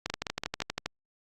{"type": "two click trains", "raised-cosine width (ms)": 0.2, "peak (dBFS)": [-13, -14], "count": [11, 4], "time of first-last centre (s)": [[0.06, 0.86], [0.1, 0.603]], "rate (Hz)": [12.5, 5.96], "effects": ["Opus 48 kbps"]}